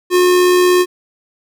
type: tone with amplitude modulation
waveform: square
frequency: 360 Hz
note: F#4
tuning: 47 cents flat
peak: -8 dBFS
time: 0.1-0.86 s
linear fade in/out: 50 ms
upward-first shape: sine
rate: 76.6 Hz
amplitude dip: 25%
effects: none